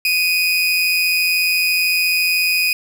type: tone with amplitude modulation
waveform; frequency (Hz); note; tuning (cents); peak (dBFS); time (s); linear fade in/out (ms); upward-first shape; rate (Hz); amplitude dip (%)
30% pulse; 2489; D#7; 0; -10; 0.05-2.73; 2; sine; 174; 45
effects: none